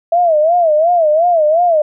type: tone with vibrato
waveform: sine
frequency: 654 Hz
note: E5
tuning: 14 cents flat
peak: -8 dBFS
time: 0.12-1.82 s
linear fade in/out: 5 ms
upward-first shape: sine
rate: 2.8 Hz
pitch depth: 150 cents each way
effects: none